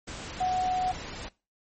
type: tone in noise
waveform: sine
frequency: 738 Hz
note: F#5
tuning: 5 cents flat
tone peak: -24 dBFS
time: 0.4-0.92 s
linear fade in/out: 10 ms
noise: pink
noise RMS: -39 dBFS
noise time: 0.07-1.29 s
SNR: +12 dB
effects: noise-tail reverb RT60 0.3 s tail -22 dB re dry + MP3 32 kbps